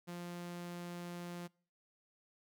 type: tone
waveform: sawtooth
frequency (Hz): 174.61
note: F3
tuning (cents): 0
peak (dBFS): -39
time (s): 0.07-1.48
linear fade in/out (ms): 20
effects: noise-tail reverb RT60 0.5 s tail -26 dB re dry